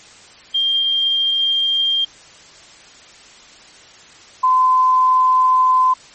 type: tone pair in turn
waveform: sine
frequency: 3195 / 1024 Hz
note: G7 / C6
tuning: +32 / -38 cents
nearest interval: octave + minor sixth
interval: 1970 cents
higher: first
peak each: -14 / -10 dBFS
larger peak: second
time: 0.54-2.05 / 4.43-5.94 s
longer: neither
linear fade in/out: 10 ms
effects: white hiss -43 dBFS RMS until 6.14 s + MP3 32 kbps